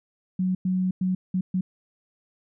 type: tone bursts at uneven times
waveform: sine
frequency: 185 Hz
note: F#3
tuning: in tune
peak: -21 dBFS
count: 5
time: 0.39-0.55 / 0.65-0.91 / 1.01-1.15 / 1.34-1.41 / 1.54-1.61 s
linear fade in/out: 5 ms
effects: none